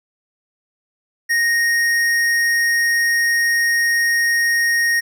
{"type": "tone with hard clipping", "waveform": "sine", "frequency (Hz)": 1863, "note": "A#6", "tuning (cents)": -2, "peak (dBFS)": -16, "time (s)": [1.29, 5.01], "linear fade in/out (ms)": 20, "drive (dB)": 13, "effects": []}